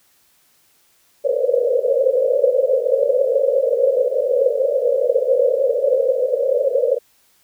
pink band-pass noise, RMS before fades -17 dBFS, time 1.24-6.99 s, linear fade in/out 20 ms, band 480 to 560 Hz, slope 96 dB/octave, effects white hiss -58 dBFS RMS until 7.43 s

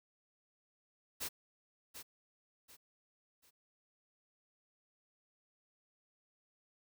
white noise with echo, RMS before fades -40 dBFS, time 1.2-1.29 s, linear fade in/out 20 ms, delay 740 ms, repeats 3, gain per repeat -9 dB, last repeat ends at 3.51 s, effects none

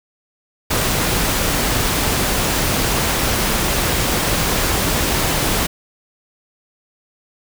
pink noise, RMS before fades -18 dBFS, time 0.7-5.67 s, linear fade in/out 10 ms, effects none

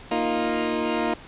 20% pulse chord, Bb suspended fourth, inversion none, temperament equal, 233.1 / 311.1 / 349.2 Hz, Bb3 / Eb4 / F4, 0 / 0 / 0 cents, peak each -22 dBFS, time 0.11-1.14 s, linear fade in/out 5 ms, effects pink hiss -44 dBFS RMS until 1.27 s + resampled to 8000 Hz

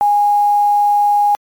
sine tone with quantisation, 823 Hz, G#5, 16 cents flat, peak -9 dBFS, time 0.01-1.35 s, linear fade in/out 0 ms, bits 6, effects MP3 96 kbps

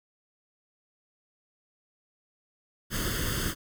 pink noise with comb filter, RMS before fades -30 dBFS, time 2.9-3.55 s, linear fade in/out 50 ms, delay 0.62 ms, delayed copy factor +0.85, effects none

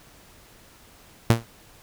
sawtooth tone with exponential decay, 115.5 Hz, A#2, 16 cents flat, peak -7 dBFS, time 1.3-1.45 s, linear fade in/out 0 ms, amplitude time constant 32 ms, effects pink hiss -52 dBFS RMS until 1.82 s

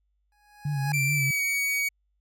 25% pulse tone with exponential growth, 830.6 Hz, G#5, in tune, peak -24 dBFS, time 0.32-0.92 s, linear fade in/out 1 ms, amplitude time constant 130 ms
sine tone with vibrato, 141.4 Hz, C#3, 35 cents sharp, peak -25 dBFS, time 0.65-1.31 s, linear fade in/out 5 ms, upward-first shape sine, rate 4.6 Hz, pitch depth 77 cents each way
45% pulse tone with pitch glide, 2349 to 2251 Hz, D7 to C#7, 0 to +26 cents, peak -24 dBFS, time 0.93-1.89 s, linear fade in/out 10 ms, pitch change -74 cents, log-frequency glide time 1.1-1.42 s
effects added 50 Hz sine -69 dBFS peak until 2.2 s

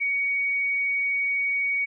sine tone, 2244 Hz, C#7, 21 cents sharp, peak -22 dBFS, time 0-1.86 s, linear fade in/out 20 ms, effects none

